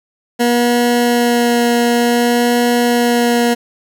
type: tone with vibrato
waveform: 20% pulse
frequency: 239.3 Hz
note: A#3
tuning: 46 cents sharp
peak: -6 dBFS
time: 0.39-3.55 s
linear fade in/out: 20 ms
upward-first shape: sine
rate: 0.55 Hz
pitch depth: 10 cents each way
effects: 8-bit